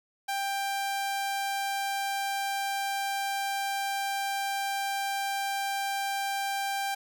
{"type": "tone", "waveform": "sawtooth", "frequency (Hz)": 790, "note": "G5", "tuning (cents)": 13, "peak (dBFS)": -25, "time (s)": [0.28, 6.95], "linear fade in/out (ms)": 10, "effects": []}